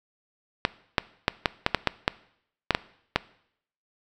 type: clicks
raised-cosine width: 0.3 ms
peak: -3 dBFS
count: 11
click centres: 0.651 / 0.982 / 1.281 / 1.458 / 1.664 / 1.747 / 1.873 / 2.079 / 2.707 / 2.749 / 3.16 s
effects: noise-tail reverb RT60 0.7 s tail -20 dB re dry